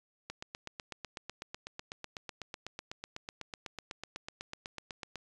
click train, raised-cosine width 0.2 ms, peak -23 dBFS, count 40, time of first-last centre 0.3-5.157 s, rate 8.03 Hz, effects resampled to 24000 Hz

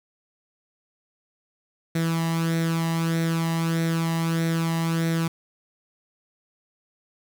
sawtooth tone with flanger, 164.81 Hz, E3, in tune, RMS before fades -24 dBFS, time 1.95-5.28 s, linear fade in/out 5 ms, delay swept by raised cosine 0.51 to 1.04 ms, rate 1.6 Hz, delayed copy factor +0.6, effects 9-bit

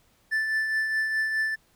triangle tone with tremolo, 1760 Hz, A6, in tune, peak -20 dBFS, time 0.31-1.56 s, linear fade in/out 20 ms, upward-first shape triangle, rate 4.8 Hz, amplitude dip 45%, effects pink hiss -64 dBFS RMS until 1.75 s

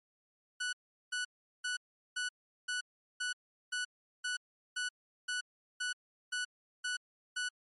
sawtooth tone bursts, 1480 Hz, F#6, in tune, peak -30 dBFS, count 14, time 0.6-7.49 s, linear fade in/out 10 ms, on 130 ms, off 390 ms, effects MP3 48 kbps

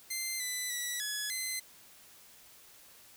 10% pulse tone with pitch steps, 2080 / 2000 / 1952 / 1692 / 2052 Hz, C7 / B6 / B6 / G#6 / C7, -11 / +21 / -21 / +32 / -34 cents, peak -25 dBFS, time 0.1-1.6 s, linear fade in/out 10 ms, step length 300 ms, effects white hiss -57 dBFS RMS until 3.16 s

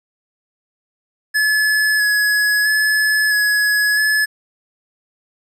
square tone with vibrato, 1702 Hz, G#6, 42 cents sharp, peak -14 dBFS, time 1.34-4.26 s, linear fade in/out 20 ms, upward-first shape square, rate 0.76 Hz, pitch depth 15 cents each way, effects resampled to 32000 Hz + 9-bit

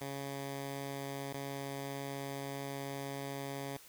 10% pulse tone with dropouts, 138.59 Hz, C#3, in tune, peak -31 dBFS, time 0.01-3.77 s, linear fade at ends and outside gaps 2 ms, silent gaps 1.327-1.343 s, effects white hiss -57 dBFS RMS until 3.88 s

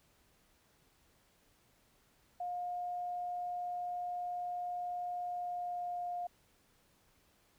sine tone with pitch glide, 712 to 707.5 Hz, F5 to F5, +33 to +22 cents, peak -36 dBFS, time 2.4-6.27 s, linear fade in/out 5 ms, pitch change -11 cents, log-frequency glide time 5.22-6.14 s, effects pink hiss -70 dBFS RMS until 7.58 s

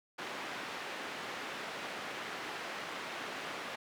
white band-pass noise, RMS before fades -42 dBFS, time 0.18-3.76 s, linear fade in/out 10 ms, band 220 to 2200 Hz, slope 12 dB/octave, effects none

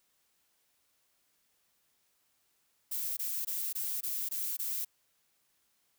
violet noise bursts, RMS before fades -35 dBFS, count 7, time 2.91-4.85 s, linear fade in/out 10 ms, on 260 ms, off 20 ms, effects white hiss -74 dBFS RMS until 5.98 s

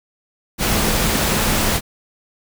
sine tone in noise, 211.7 Hz, G#3, 33 cents sharp, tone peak -26 dBFS, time 0.58-1.81 s, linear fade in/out 50 ms, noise pink, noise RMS -18 dBFS, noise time 0.58-1.81 s, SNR -11 dB, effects none

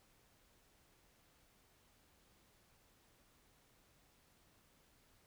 silence, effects pink hiss -71 dBFS RMS until 5.26 s

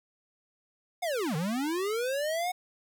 square linear two-way sweep, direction down then up, 740 to 146 to 740 Hz, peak -29 dBFS, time 1.02-2.52 s, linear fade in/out 10 ms, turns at 1.36 s, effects 10-bit

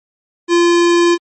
square tone, 344.8 Hz, F4, 22 cents flat, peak -9 dBFS, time 0.48-1.18 s, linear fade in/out 50 ms, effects MP3 32 kbps

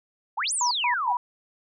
sine exponential two-way sweep, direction up then down, 727 to 10000 to 727 Hz, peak -24 dBFS, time 0.37-1.13 s, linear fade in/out 10 ms, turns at 0.53 s
sine tone bursts, 974 Hz, B5, 24 cents flat, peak -22 dBFS, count 3, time 0.61-1.17 s, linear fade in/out 2 ms, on 100 ms, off 130 ms
effects none

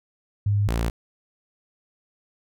sine / sawtooth tone pair in turn, 102.2 / 57.16 Hz, G#2 / A#1, -27 / -33 cents, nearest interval minor seventh, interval 1006 cents, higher first, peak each -18 dBFS, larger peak neither, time 0.46-0.68 / 0.68-0.9 s, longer neither, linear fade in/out 5 ms, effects none

